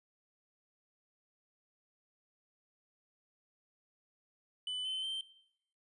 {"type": "tone with pitch steps", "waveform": "triangle", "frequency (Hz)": [3000, 3061, 3124], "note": ["F#7", "G7", "G7"], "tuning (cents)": [23, -42, -7], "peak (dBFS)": -34, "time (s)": [4.67, 5.21], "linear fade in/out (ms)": 2, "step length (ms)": 180, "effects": ["noise-tail reverb RT60 0.7 s tail -17 dB re dry", "resampled to 24000 Hz"]}